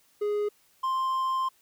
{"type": "tone pair in turn", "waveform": "triangle", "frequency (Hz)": [415.3, 1048.9], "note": ["G#4", "C6"], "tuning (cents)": [0, 4], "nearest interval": "octave + major third", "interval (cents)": 1604, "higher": "second", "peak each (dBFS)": -23, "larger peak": "neither", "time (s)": [[0.21, 0.49], [0.83, 1.49]], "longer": "second", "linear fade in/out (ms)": 10, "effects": ["white hiss -64 dBFS RMS until 1.61 s"]}